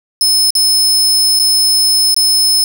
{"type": "tone with dropouts", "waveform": "sawtooth", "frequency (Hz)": 5210, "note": "E8", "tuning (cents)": -21, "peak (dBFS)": -6, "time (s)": [0.21, 2.64], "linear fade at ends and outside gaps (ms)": 1, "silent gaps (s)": [[0.505, 0.552], [1.391, 1.397], [2.144, 2.164]], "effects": []}